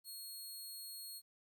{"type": "tone", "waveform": "15% pulse", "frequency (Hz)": 4300, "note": "C8", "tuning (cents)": 47, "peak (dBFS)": -40, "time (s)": [0.04, 1.22], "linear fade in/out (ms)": 50, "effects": ["13-bit"]}